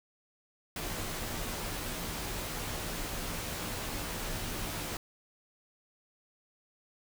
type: noise with comb filter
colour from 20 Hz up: pink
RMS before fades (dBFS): -37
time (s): 0.76-4.97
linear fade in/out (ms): 2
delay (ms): 15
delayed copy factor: -0.5
effects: none